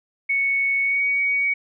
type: tone with pitch glide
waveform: sine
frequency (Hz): 2217 to 2248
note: C#7 to C#7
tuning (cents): 0 to +24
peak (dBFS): -18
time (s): 0.29-1.54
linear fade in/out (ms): 10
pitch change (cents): +24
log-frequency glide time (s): 0.83-1.03
effects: none